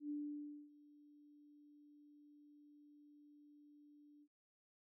sine tone with ADSR envelope, 294 Hz, D4, 2 cents sharp, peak -40 dBFS, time 0-4.28 s, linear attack 100 ms, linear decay 590 ms, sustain -22 dB, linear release 56 ms, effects none

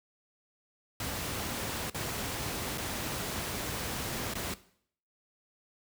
pink noise with dropouts, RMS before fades -35 dBFS, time 1-4.54 s, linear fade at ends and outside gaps 2 ms, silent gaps 1.899-1.945 / 2.776-2.78 / 4.338-4.353 s, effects noise-tail reverb RT60 0.6 s tail -17 dB re dry + high-pass 60 Hz 12 dB/octave

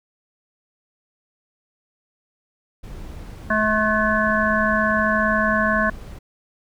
brown noise, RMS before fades -35 dBFS, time 2.83-6.19 s, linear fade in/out 10 ms
harmonic tone, 215.3 Hz, A3, 37 cents flat, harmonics 1 / 3 / 5 / 7 / 8, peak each -23 / -23 / -23 / -23 / -23 dBFS, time 3.5-5.9 s, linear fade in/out 5 ms
effects none

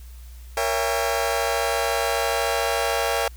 sawtooth chord, A# diminished seventh, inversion none, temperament just, 466.2 / 559.4 / 671.3 / 805.5 Hz, A#4 / C#5 / E5 / G5, 0 / +16 / +31 / +47 cents, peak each -23 dBFS, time 0.57-3.28 s, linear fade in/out 2 ms, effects added 60 Hz sine -38 dBFS peak until 3.36 s + white hiss -53 dBFS RMS until 3.36 s

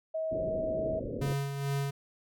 sine tone, 639 Hz, D#5, 46 cents sharp, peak -30 dBFS, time 0.14-1 s, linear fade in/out 10 ms
white low-pass noise, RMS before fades -37 dBFS, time 0.31-1.33 s, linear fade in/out 10 ms, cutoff 580 Hz, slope 96 dB/octave
square tone with tremolo, 139.6 Hz, C#3, 13 cents sharp, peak -29 dBFS, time 1.21-1.91 s, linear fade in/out 10 ms, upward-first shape sine, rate 2.3 Hz, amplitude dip 50%
effects none

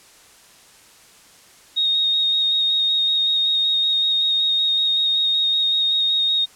sine tone with vibrato, 3729 Hz, A#7, in tune, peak -16 dBFS, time 1.76-6.46 s, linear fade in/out 20 ms, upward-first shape square, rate 5.3 Hz, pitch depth 12 cents each way, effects white hiss -49 dBFS RMS until 6.55 s + low-pass 10000 Hz 12 dB/octave

